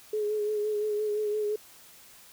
sine tone with vibrato, 422.1 Hz, G#4, 28 cents sharp, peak -26 dBFS, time 0.13-1.56 s, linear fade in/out 5 ms, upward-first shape sine, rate 5.8 Hz, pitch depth 30 cents each way, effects white hiss -53 dBFS RMS until 2.32 s

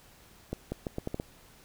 accelerating click train, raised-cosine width 2 ms, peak -19 dBFS, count 7, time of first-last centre 0.53-1.199 s, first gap 190 ms, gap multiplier 0.78, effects pink hiss -57 dBFS RMS until 1.64 s

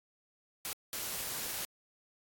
white noise bursts at uneven times, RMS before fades -38 dBFS, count 2, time 0.65-0.73 / 0.93-1.65 s, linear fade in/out 0 ms, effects AAC 64 kbps

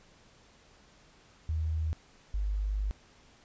sine tone pair in turn, 79.2 / 50.63 Hz, D#2 / G#1, +31 / -43 cents, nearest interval minor sixth, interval 774 cents, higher first, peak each -28 dBFS, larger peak neither, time 1.49-1.93 / 2.34-2.91 s, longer second, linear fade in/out 0 ms, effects pink hiss -60 dBFS RMS until 3.44 s + resampled to 16000 Hz

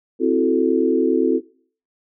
sine chord, F# half-diminished seventh, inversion second, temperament equal, 261.6 / 329.6 / 370 / 440 Hz, C4 / E4 / F#4 / A4, 0 / 0 / 0 / 0 cents, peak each -20 dBFS, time 0.19-1.41 s, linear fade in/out 50 ms, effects noise-tail reverb RT60 0.5 s tail -22 dB re dry

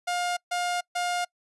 sawtooth tone bursts, 709 Hz, F5, 26 cents sharp, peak -22 dBFS, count 3, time 0.07-1.25 s, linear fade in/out 10 ms, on 300 ms, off 140 ms, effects noise-tail reverb RT60 0.1 s tail -26 dB re dry + resampled to 24000 Hz

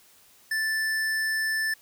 sine tone with hard clipping, 1760 Hz, A6, in tune, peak -26 dBFS, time 0.51-1.74 s, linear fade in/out 5 ms, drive 15 dB, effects white hiss -57 dBFS RMS until 1.81 s

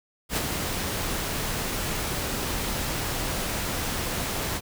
pink noise with ADSR envelope, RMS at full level -24 dBFS, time 0.29-4.61 s, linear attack 80 ms, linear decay 26 ms, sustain -5 dB, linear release 44 ms, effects none

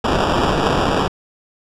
white noise with sample-and-hold, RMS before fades -17 dBFS, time 0.04-1.08 s, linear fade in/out 5 ms, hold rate 2100 Hz, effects low-pass 5000 Hz 12 dB/octave

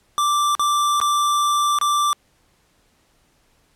square tone with dropouts, 1174.7 Hz, D6, in tune, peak -17 dBFS, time 0.18-2.13 s, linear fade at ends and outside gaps 0 ms, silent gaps 0.551-0.595 / 1.001-1.014 / 1.787-1.813 s, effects pink hiss -61 dBFS RMS until 3.75 s + low-pass 12000 Hz 12 dB/octave

